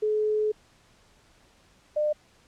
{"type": "tone pair in turn", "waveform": "sine", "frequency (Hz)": [427.2, 601.7], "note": ["G#4", "D5"], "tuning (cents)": [49, 42], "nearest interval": "tritone", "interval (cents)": 593, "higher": "second", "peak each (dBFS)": -22, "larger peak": "neither", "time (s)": [[0.02, 0.52], [1.96, 2.13]], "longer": "first", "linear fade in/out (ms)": 10, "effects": ["pink hiss -60 dBFS RMS until 2.47 s", "low-pass 8000 Hz 12 dB/octave"]}